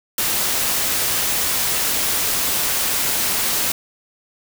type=noise; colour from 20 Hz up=white; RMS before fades=-20 dBFS; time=0.18-3.72 s; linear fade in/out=2 ms; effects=none

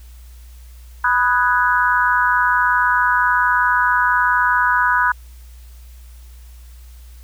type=chord; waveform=sine; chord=G# minor seventh; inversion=first; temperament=equal; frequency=987.8 / 1244.5 / 1480 / 1661.2 Hz; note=B5 / D#6 / F#6 / G#6; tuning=0 / 0 / 0 / 0 cents; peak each=-17 / -21 / -17 / -22 dBFS; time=1.04-5.12 s; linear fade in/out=5 ms; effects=added 60 Hz sine -37 dBFS peak until 7.23 s + white hiss -52 dBFS RMS until 7.23 s

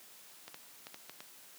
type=clicks; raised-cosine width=0.2 ms; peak=-28 dBFS; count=6; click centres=0.48 / 0.544 / 0.869 / 0.944 / 1.096 / 1.205 s; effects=white hiss -56 dBFS RMS until 1.58 s + high-pass 150 Hz 12 dB/octave

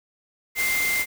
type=tone in noise; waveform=sine; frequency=2093 Hz; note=C7; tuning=in tune; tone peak=-22 dBFS; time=0.55-1.06 s; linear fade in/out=50 ms; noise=white; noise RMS=-28 dBFS; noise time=0.55-1.06 s; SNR=+3 dB; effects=none

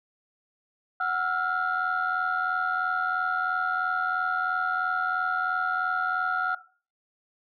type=tone cluster; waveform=sine; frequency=742 / 1334 / 1417 Hz; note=F#5 / E6 / F6; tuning=+5 / +20 / +25 cents; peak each=-30 / -28 / -27 dBFS; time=1-6.55 s; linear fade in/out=5 ms; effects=noise-tail reverb RT60 0.4 s tail -17 dB re dry + tanh soft clip ceiling -18 dBFS

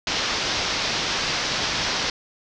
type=low-pass noise; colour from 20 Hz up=white; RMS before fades=-25 dBFS; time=0.07-2.1 s; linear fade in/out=2 ms; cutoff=5800 Hz; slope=48 dB/octave; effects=none

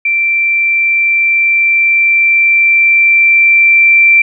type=tone with level ramp; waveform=sine; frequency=2349 Hz; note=D7; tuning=in tune; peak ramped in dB=-9 to -3 dBFS; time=0.05-4.22 s; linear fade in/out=5 ms; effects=none

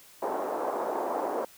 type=band-pass noise; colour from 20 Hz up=white; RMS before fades=-31 dBFS; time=0.22-1.45 s; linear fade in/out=5 ms; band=320 to 910 Hz; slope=24 dB/octave; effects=white hiss -54 dBFS RMS until 1.57 s

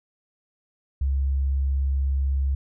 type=tone; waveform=sine; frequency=68.1 Hz; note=C#2; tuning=30 cents flat; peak=-20 dBFS; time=1.01-2.55 s; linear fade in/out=5 ms; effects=none

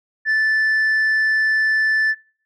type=tone; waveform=sine; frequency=1755 Hz; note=A6; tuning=5 cents flat; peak=-12 dBFS; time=0.25-2.15 s; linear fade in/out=50 ms; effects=noise-tail reverb RT60 0.5 s tail -25 dB re dry + tanh soft clip ceiling -14 dBFS

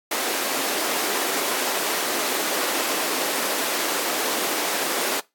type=high-pass noise; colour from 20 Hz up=pink; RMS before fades=-25 dBFS; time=0.11-5.2 s; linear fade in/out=5 ms; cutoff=300 Hz; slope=24 dB/octave; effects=noise-tail reverb RT60 0.2 s tail -19 dB re dry + AAC 64 kbps

